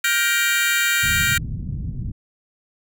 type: chord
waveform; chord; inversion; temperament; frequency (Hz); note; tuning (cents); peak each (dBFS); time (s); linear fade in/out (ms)
sawtooth; G minor seventh; third; just; 1411.2 / 1568 / 1881.6 / 2352; F6 / G6 / Bb6 / D7; +18 / 0 / +16 / +2; -19; 0.04-1.38; 5
type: low-pass noise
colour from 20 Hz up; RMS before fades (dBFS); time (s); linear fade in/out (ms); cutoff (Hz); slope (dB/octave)
white; -27; 1.03-2.12; 10; 160; 24
effects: none